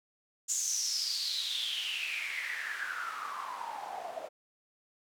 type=noise with band-pass filter sweep; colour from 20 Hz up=white; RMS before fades=-36 dBFS; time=0.48-4.29 s; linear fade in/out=20 ms; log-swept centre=7100 to 620 Hz; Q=8.4; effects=none